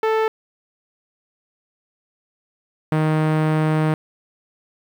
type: tone pair in turn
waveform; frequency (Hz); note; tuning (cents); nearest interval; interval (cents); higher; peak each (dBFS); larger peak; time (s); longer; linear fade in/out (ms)
sawtooth; 440.5 / 155.74; A4 / D#3; +2 / +2; octave + tritone; 1800; first; -12; neither; 0.03-0.28 / 2.92-3.94; second; 2
effects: low-pass 2000 Hz 12 dB/octave + 8-bit